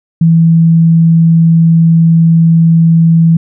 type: tone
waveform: sine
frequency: 164.81 Hz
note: E3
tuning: in tune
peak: -3 dBFS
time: 0.21-3.37 s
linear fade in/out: 5 ms
effects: none